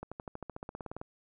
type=accelerating click train; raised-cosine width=1 ms; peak=-26 dBFS; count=16; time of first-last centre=0.03-1.015 s; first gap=86 ms; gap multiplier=0.96; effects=none